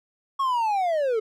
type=linear sweep; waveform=triangle; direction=down; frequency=1108.7 to 421.1 Hz; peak=-19 dBFS; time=0.39-1.2 s; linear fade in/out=10 ms; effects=none